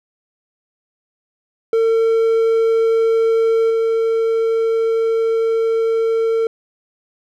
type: tone with level steps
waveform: triangle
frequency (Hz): 452.2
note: A4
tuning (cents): +47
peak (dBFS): -10 / -12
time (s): 1.73-6.47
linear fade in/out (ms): 2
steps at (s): 3.7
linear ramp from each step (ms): 5
effects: none